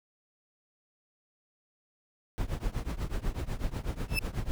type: noise with tremolo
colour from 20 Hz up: brown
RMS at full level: -29 dBFS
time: 2.38-4.51 s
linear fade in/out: 0 ms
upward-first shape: triangle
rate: 8.1 Hz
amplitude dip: 95%
type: tone with exponential growth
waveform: 35% pulse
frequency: 2634 Hz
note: E7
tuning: 2 cents flat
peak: -22 dBFS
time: 4.08-4.19 s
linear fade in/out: 2 ms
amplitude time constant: 23 ms
effects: none